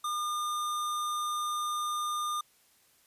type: tone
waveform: square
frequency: 1210 Hz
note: D#6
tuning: 49 cents flat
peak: -31 dBFS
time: 0.04-2.41 s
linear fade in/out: 5 ms
effects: white hiss -65 dBFS RMS until 3.06 s + resampled to 32000 Hz